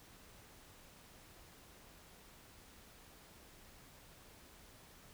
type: silence
effects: pink hiss -60 dBFS RMS until 5.13 s